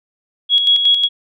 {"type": "tone with tremolo", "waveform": "sine", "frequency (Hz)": 3329, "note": "G#7", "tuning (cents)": 3, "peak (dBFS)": -8, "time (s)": [0.49, 1.09], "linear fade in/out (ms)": 50, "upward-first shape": "square", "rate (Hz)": 5.5, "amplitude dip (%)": 50, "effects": []}